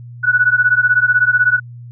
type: beating tone pair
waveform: sine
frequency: 1468 / 1484 Hz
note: F#6 / F#6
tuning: -14 / +5 cents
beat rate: 16 Hz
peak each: -13 dBFS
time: 0.23-1.6 s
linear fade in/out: 20 ms
effects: added 120 Hz sine -31 dBFS peak until 1.91 s